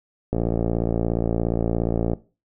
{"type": "click train", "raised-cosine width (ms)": 2, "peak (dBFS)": -9, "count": 104, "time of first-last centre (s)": [0.33, 2.134], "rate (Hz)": 57.1, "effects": ["noise-tail reverb RT60 0.3 s tail -17 dB re dry"]}